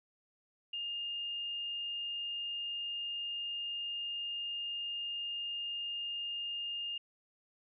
sine tone, 2823 Hz, F7, 18 cents sharp, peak -36 dBFS, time 0.73-6.98 s, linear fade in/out 5 ms, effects none

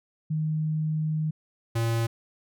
sine / square tone pair in turn, 155.56 / 115.03 Hz, D#3 / A#2, 0 / -23 cents, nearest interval perfect fourth, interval 523 cents, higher first, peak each -24 dBFS, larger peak neither, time 0.3-1.31 / 1.75-2.07 s, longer first, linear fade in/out 10 ms, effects none

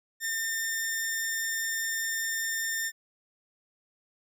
sawtooth tone pair together, 1805 / 3610 Hz, A6 / A7, +44 / +44 cents, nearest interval octave, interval 1200 cents, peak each -26 / -29 dBFS, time 0.2-2.92 s, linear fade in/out 50 ms, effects none

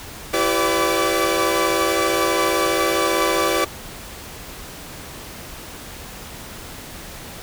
sawtooth tone cluster, 334.4 / 389.7 / 501 / 576 / 1157 Hz, E4 / G4 / B4 / D5 / D6, +25 / -10 / +25 / -34 / -26 cents, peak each -20 dBFS, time 0.33-3.65 s, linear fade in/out 10 ms, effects pink hiss -36 dBFS RMS until 7.42 s

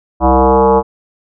sine tone with frequency modulation, 196 Hz, G3, in tune, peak -6 dBFS, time 0.2-0.83 s, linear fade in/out 50 ms, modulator 131 Hz, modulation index 6.5, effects none

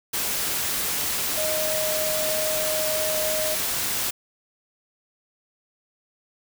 sine tone in noise, 622.3 Hz, D#5, in tune, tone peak -26 dBFS, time 1.37-3.55 s, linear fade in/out 10 ms, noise white, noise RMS -26 dBFS, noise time 0.13-4.11 s, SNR -3 dB, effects none

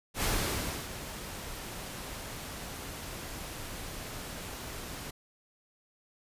pink noise with ADSR envelope, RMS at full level -29 dBFS, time 0.14-5.11 s, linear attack 90 ms, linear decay 650 ms, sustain -12 dB, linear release 10 ms, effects resampled to 32000 Hz

